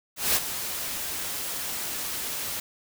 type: noise with ADSR envelope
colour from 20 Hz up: white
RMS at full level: -21 dBFS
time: 0.16-2.6 s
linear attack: 190 ms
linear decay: 41 ms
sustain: -11 dB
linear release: 3 ms
effects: none